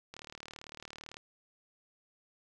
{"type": "click train", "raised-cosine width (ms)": 0.2, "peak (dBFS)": -28, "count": 40, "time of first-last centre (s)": [0.14, 1.169], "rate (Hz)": 37.9, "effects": []}